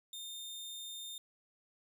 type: tone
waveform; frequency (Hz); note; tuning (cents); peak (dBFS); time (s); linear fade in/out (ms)
sawtooth; 3633; A#7; -45; -40; 0.13-1.18; 2
effects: none